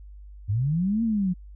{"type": "linear two-way sweep", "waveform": "sine", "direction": "up then down", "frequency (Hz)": [93, 233.1, 175.1], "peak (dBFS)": -21, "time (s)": [0.48, 1.34], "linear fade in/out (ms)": 20, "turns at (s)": 1.03, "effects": ["added 50 Hz sine -41 dBFS peak until 1.55 s"]}